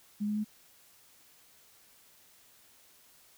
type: tone with pitch steps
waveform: sine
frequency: 207.6 / 210.1 / 212.7 Hz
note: G#3 / G#3 / G#3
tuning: 0 / +20 / +42 cents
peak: -29 dBFS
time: 0.2-0.446 s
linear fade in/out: 20 ms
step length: 82 ms
effects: white hiss -61 dBFS RMS until 3.37 s